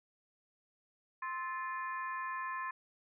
harmonic tone with a mistuned harmonic, 349.2 Hz, F4, in tune, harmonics 3 / 4 / 5 / 6 / 7, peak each -38 / -50 / -42 / -56 / -52 dBFS, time 1.22-2.71 s, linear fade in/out 5 ms, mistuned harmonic 4, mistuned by -120 cents, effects none

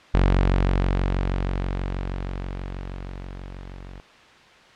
sawtooth tone with level ramp, 46.25 Hz, F#1, in tune, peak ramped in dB -11 to -34 dBFS, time 0.14-4 s, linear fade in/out 0 ms, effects white hiss -49 dBFS RMS until 4.75 s + low-pass 3000 Hz 12 dB/octave

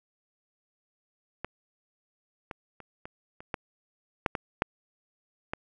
clicks, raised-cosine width 0.5 ms, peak -18 / -22 / -30 / -25 / -29 / -15 / -9 / -15 / -8 / -16 dBFS, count 10, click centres 1.446 / 2.512 / 2.803 / 3.055 / 3.405 / 3.542 / 4.262 / 4.352 / 4.621 / 5.535 s, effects none

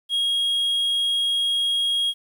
triangle tone, 3279 Hz, G#7, 23 cents flat, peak -18 dBFS, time 0.09-2.14 s, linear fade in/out 50 ms, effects 9-bit

